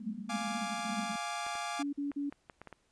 pink band-pass noise, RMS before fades -40 dBFS, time 0-1.16 s, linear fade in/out 2 ms, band 200 to 230 Hz, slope 96 dB/octave
sawtooth chord, D diminished, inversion first, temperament equal, 698.5 / 830.6 / 1174.7 Hz, F5 / Ab5 / D6, 0 / 0 / 0 cents, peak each -36 dBFS, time 0.29-1.83 s, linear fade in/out 10 ms
clicks, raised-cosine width 0.5 ms, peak -31 dBFS, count 8, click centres 1.466 / 1.554 / 2.117 / 2.325 / 2.498 / 2.616 / 2.673 / 2.727 s
sine tone bursts, 285 Hz, C#4, 48 cents sharp, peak -32 dBFS, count 3, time 1.79-2.3 s, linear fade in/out 10 ms, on 140 ms, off 45 ms
effects pink hiss -73 dBFS RMS until 2.91 s + resampled to 22050 Hz

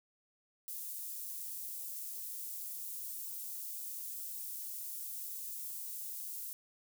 white high-pass noise, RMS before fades -43 dBFS, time 0.68-6.53 s, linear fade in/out 0 ms, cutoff 9900 Hz, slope 12 dB/octave, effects none

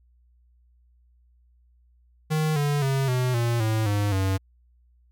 square tone with pitch steps, 155.56 / 145.14 / 135.42 / 126.35 / 117.89 / 110 / 102.63 / 95.76 Hz, D#3 / D3 / C#3 / B2 / A#2 / A2 / G#2 / G2, 0 / -20 / -40 / +40 / +20 / 0 / -20 / -40 cents, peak -22 dBFS, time 2.3-4.38 s, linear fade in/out 20 ms, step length 260 ms, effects added 60 Hz sine -57 dBFS peak until 5.11 s

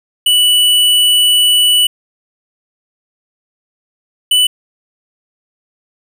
square tone pair in turn, 2960 / 2981 Hz, F#7 / F#7, 0 / +12 cents, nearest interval unison, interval 12 cents, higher second, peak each -8 dBFS, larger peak neither, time 0.26-1.87 / 4.31-4.47 s, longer first, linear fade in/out 5 ms, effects 8-bit

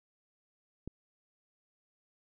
click, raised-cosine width 3 ms, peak -27 dBFS, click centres 0.876 s, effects none

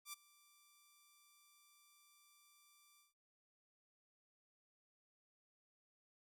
5% pulse tone with ADSR envelope, 1174.7 Hz, D6, in tune, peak -33 dBFS, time 0.05-3.14 s, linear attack 80 ms, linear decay 15 ms, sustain -23 dB, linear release 150 ms, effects none

